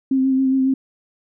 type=tone with vibrato; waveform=sine; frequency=264.6 Hz; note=C4; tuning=20 cents sharp; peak=-14 dBFS; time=0.11-0.74 s; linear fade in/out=5 ms; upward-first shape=sine; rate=7.3 Hz; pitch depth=22 cents each way; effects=none